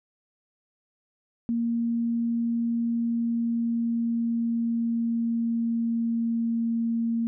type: tone with pitch glide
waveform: sine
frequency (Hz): 233.1 to 230.4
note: A#3 to A#3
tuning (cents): 0 to -20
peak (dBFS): -23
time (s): 1.49-7.27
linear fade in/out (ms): 0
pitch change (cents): -20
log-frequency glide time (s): 2.92-6.69
effects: none